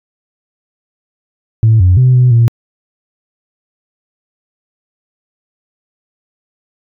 sine tone with pitch steps, 111.3 / 90.8 / 127.6 / 125.4 / 116.9 Hz, A2 / F#2 / C3 / B2 / A#2, +20 / -32 / -43 / +27 / +5 cents, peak -3 dBFS, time 1.63-2.48 s, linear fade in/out 0 ms, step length 170 ms, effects tanh soft clip ceiling -1 dBFS

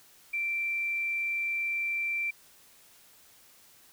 sine tone, 2349 Hz, D7, in tune, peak -28 dBFS, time 0.33-2.31 s, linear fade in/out 10 ms, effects white hiss -58 dBFS RMS until 3.92 s

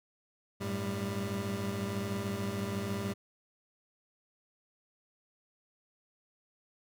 25% pulse tone cluster, 96 / 109.8 / 198.4 Hz, G2 / A2 / G3, -36 / -3 / +21 cents, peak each -36 / -35 / -32 dBFS, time 0.6-3.14 s, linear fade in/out 20 ms, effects none

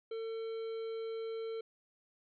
harmonic tone, 450 Hz, A4, 39 cents sharp, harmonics 1 / 3 / 5 / 7 / 9, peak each -37 / -55 / -58 / -60 / -61 dBFS, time 0.11-1.61 s, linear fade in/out 5 ms, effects none

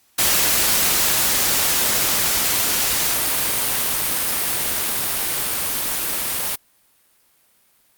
white noise with level ramp, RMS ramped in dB -17 to -23 dBFS, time 0.18-6.56 s, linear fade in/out 10 ms, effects white hiss -59 dBFS RMS until 7.97 s + Opus 48 kbps

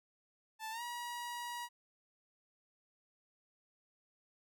sawtooth tone with pitch glide, 880 to 959.6 Hz, A5 to A#5, 0 to +50 cents, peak -37 dBFS, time 0.59-1.69 s, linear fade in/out 50 ms, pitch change +150 cents, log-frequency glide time 0.71-0.82 s, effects none

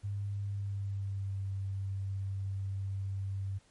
sine tone with pitch glide, 100.6 to 97.4 Hz, G2 to G2, +45 to -11 cents, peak -33 dBFS, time 0.03-3.59 s, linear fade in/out 20 ms, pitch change -56 cents, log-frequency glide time 0.41-1.42 s, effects pink hiss -66 dBFS RMS until 3.7 s + MP3 48 kbps

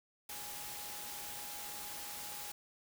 sine tone in noise, 828 Hz, G#5, 5 cents flat, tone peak -53 dBFS, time 0.29-2.52 s, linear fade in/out 5 ms, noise white, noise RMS -45 dBFS, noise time 0.29-2.52 s, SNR -11 dB, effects none

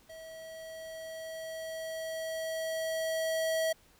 square tone with level ramp, 645 Hz, E5, 38 cents flat, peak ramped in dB -46 to -28 dBFS, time 0.09-3.73 s, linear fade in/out 10 ms, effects pink hiss -63 dBFS RMS until 3.99 s

